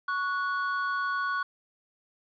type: tone pair together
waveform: triangle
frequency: 1116 / 1468.7 Hz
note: C#6 / F#6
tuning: +11 / -13 cents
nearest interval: perfect fourth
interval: 476 cents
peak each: -28 dBFS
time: 0.08-1.43 s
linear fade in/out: 5 ms
effects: resampled to 11025 Hz + 10-bit